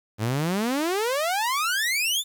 sawtooth exponential sweep, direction up, 102 to 3655 Hz, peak -19 dBFS, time 0.18-2.24 s, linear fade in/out 50 ms, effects 9-bit

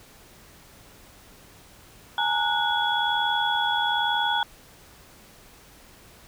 sine tone cluster, 838 / 919 / 1467 / 3372 Hz, G#5 / A#5 / F#6 / G#7, +15 / -25 / -15 / +26 cents, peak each -27 dBFS, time 2.18-4.43 s, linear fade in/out 2 ms, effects pink hiss -51 dBFS RMS until 6.27 s

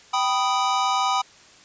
square chord, G augmented, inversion none, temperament equal with one note detuned, 778.1 / 987.8 / 1244.5 Hz, G5 / B5 / D#6, -13 / 0 / 0 cents, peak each -25 dBFS, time 0.13-1.22 s, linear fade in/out 10 ms, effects white hiss -50 dBFS RMS until 1.64 s + resampled to 16000 Hz

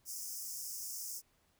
pink high-pass noise, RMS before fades -43 dBFS, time 0.05-1.22 s, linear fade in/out 50 ms, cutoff 5100 Hz, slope 96 dB/octave, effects pink hiss -73 dBFS RMS until 1.59 s

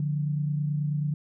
sine tone pair together, 146.83 / 176.15 Hz, D3 / F3, 0 / +15 cents, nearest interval minor third, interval 315 cents, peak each -25 / -34 dBFS, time 0-1.14 s, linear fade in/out 2 ms, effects none

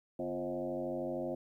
sine tone with frequency modulation, 440 Hz, A4, in tune, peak -34 dBFS, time 0.19-1.35 s, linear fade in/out 5 ms, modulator 93 Hz, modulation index 2.5, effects 12-bit

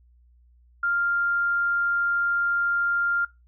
sine tone, 1396.9 Hz, F6, in tune, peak -21 dBFS, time 0.83-3.25 s, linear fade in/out 5 ms, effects noise-tail reverb RT60 0.2 s tail -20 dB re dry + added 60 Hz sine -54 dBFS peak until 3.47 s

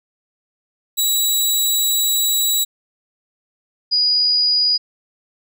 15% pulse / sine tone pair in turn, 3896 / 4911 Hz, B7 / D#8, -24 / -23 cents, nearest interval major third, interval 401 cents, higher second, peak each -8 / -13 dBFS, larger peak first, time 0.97-2.65 / 3.91-4.78 s, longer first, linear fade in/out 20 ms, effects none

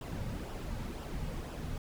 brown noise with flanger, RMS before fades -39 dBFS, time 0.01-1.78 s, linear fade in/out 2 ms, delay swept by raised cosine 0.46 to 2.96 ms, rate 2 Hz, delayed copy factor -0.5, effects none

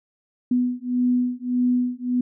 sine beating tone pair, 246.9 / 248.6 Hz, B3 / B3, 0 / +12 cents, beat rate 1.7 Hz, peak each -22 dBFS, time 0.51-2.21 s, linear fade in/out 5 ms, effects none

